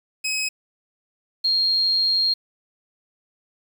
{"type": "tone pair in turn", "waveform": ["20% pulse", "sine"], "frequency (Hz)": [2544, 4231], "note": ["D#7", "C8"], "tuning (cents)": [38, 19], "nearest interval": "major sixth", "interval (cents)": 881, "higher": "second", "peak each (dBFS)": [-18, -17], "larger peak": "second", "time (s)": [[0.24, 0.49], [1.44, 2.34]], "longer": "second", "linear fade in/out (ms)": 10, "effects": ["8-bit"]}